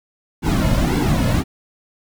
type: noise with flanger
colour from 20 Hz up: brown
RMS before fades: -17 dBFS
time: 0.42-1.44 s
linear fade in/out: 50 ms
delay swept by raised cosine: 1.6 to 2.6 ms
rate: 1.8 Hz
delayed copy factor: -0.8
effects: none